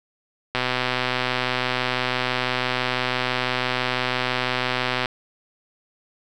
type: click train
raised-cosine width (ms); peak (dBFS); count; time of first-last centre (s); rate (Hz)
0.3; -6; 569; 0.55-5.058; 126
effects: none